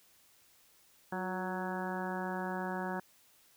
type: harmonic tone with a mistuned harmonic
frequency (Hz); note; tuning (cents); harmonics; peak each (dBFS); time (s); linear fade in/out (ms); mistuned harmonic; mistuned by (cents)
185.6; F#3; +6; 1 / 2 / 3 / 4 / 5 / 6 / 7 / 8 / 9; -39 / -42 / -45 / -42 / -42 / -49 / -50 / -46 / -45; 1.12-3; 5; 2; -42
effects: white hiss -65 dBFS RMS until 3.56 s